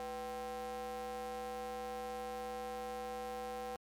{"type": "ring-modulated tone", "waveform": "square", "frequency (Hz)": 138.59, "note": "C#3", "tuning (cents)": 0, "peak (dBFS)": -38, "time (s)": [0, 3.76], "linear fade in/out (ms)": 0, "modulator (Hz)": 633, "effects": ["MP3 96 kbps"]}